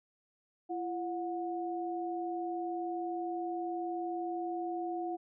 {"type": "tone pair together", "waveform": "sine", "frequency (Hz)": [339.9, 727], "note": ["F4", "F#5"], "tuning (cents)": [-47, -31], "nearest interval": "octave + minor second", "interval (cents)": 1316, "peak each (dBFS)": [-36, -37], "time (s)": [0.69, 5.17], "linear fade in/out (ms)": 20, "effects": []}